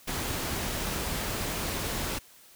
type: noise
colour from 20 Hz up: pink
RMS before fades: -32 dBFS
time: 0.07-2.19 s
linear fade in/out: 10 ms
effects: white hiss -55 dBFS RMS until 2.55 s